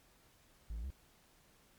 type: tone with pitch steps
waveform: triangle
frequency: 54.8 / 55.6 / 67 Hz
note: A1 / A1 / C2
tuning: -6 / +19 / +42 cents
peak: -37 dBFS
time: 0.7-0.904 s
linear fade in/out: 0 ms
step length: 68 ms
effects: pink hiss -67 dBFS RMS until 1.78 s + MP3 96 kbps